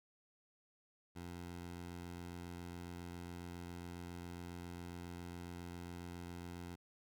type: tone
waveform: 15% pulse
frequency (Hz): 87.31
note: F2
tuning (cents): 0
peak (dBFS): -40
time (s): 1.15-6.76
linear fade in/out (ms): 20
effects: none

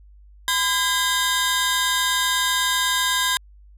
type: tone cluster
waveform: sawtooth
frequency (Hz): 1016 / 1616 / 3696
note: B5 / G#6 / A#7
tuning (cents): +49 / -48 / -16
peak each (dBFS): -20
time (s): 0.48-3.37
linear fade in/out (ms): 0
effects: added 50 Hz sine -45 dBFS peak until 3.77 s + resampled to 32000 Hz

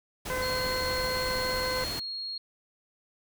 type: noise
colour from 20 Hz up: pink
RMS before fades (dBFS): -36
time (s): 0.25-2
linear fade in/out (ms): 10
type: harmonic tone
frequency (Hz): 511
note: C5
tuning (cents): -41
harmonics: 1 / 2 / 3 / 4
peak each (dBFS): -32 / -35 / -37 / -38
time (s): 0.3-1.84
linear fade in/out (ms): 0
type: tone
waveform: sine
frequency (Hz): 4282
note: C8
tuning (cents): +39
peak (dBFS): -33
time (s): 0.42-2.38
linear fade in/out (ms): 5
effects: none

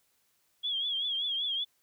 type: tone with vibrato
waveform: sine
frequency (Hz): 3309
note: G#7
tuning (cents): -7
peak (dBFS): -29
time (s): 0.63-1.65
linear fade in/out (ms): 20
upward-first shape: triangle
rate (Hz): 5.2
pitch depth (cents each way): 97
effects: white hiss -72 dBFS RMS until 1.82 s

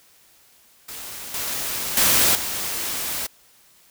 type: noise with level steps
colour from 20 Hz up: white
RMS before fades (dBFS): -35 / -27 / -17 / -27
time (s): 0.88-3.27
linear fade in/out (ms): 10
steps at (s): 1.34 / 1.97 / 2.35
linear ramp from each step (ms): 2
effects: white hiss -55 dBFS RMS until 3.9 s

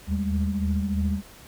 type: tone cluster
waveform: sine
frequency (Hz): 76.5 / 79.6 / 198.4 / 212.5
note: D#2 / D#2 / G3 / G#3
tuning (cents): -29 / +40 / +21 / +40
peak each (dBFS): -31 / -26 / -25 / -33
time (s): 0.07-1.22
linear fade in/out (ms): 50
effects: tanh soft clip ceiling -13 dBFS + pink hiss -48 dBFS RMS until 1.47 s

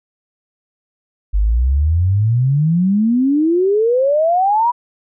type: exponential sweep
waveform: sine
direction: up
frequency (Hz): 47.89 to 987.8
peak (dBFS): -11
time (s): 1.33-4.72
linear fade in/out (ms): 20
effects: none

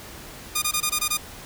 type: tone bursts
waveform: 5% pulse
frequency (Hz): 1219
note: D#6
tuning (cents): -36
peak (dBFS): -9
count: 7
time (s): 0.55-1.174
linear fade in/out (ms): 10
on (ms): 72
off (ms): 20
effects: pink hiss -41 dBFS RMS until 1.45 s

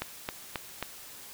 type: click train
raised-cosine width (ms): 0.3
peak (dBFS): -15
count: 4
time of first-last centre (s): 0.02-0.826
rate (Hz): 3.72
effects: white hiss -47 dBFS RMS until 1.33 s

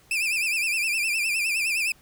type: tone with vibrato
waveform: 40% pulse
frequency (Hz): 2516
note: D#7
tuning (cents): +19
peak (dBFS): -22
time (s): 0.11-1.92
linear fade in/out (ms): 2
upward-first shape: sine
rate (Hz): 9.7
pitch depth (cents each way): 120
effects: pink hiss -57 dBFS RMS until 2.01 s

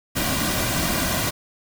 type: noise with comb filter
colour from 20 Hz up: pink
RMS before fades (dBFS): -23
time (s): 0.15-1.31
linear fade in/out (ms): 20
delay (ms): 2.3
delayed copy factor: -0.6
effects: none

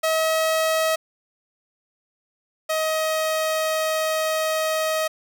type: tone pair in turn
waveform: sawtooth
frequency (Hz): 639 / 631.3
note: D#5 / D#5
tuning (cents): +46 / +25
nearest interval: unison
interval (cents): 21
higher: first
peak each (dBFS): -15 / -17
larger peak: first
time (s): 0.03-0.96 / 2.69-5.08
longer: second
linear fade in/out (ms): 10
effects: none

